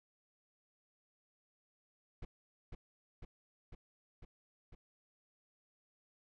brown noise with echo, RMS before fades -44 dBFS, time 2.22-2.25 s, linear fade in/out 5 ms, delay 500 ms, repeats 5, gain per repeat -2 dB, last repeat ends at 4.75 s, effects low-pass 4000 Hz 12 dB/octave

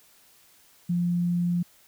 sine tone, 174.61 Hz, F3, in tune, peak -22 dBFS, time 0.89-1.63 s, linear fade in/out 10 ms, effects white hiss -58 dBFS RMS until 1.87 s

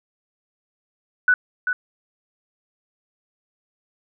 sine tone with echo, 1487 Hz, F#6, 8 cents sharp, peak -12 dBFS, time 1.28-1.34 s, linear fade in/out 2 ms, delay 390 ms, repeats 1, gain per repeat -7 dB, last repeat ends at 1.73 s, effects none

